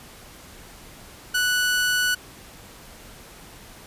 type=tone; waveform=sawtooth; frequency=1480 Hz; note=F#6; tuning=in tune; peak=-16 dBFS; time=1.34-2.15 s; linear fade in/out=10 ms; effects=pink hiss -45 dBFS RMS until 3.86 s + resampled to 32000 Hz